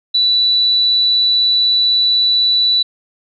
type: tone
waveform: sine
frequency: 3958 Hz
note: B7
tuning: 3 cents sharp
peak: -10 dBFS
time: 0.14-2.83 s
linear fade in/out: 10 ms
effects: none